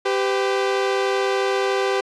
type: tone pair together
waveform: sawtooth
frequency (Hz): 392 / 505.8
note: G4 / B4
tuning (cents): 0 / +41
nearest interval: major third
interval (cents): 441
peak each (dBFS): -16 / -20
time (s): 0.05-2.01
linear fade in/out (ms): 10
effects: low-pass 5000 Hz 12 dB/octave